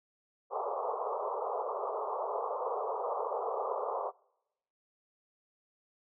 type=band-pass noise; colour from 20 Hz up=pink; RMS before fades=-35 dBFS; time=0.5-4.12 s; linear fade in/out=50 ms; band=410 to 1200 Hz; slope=96 dB/octave; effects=noise-tail reverb RT60 0.9 s tail -26 dB re dry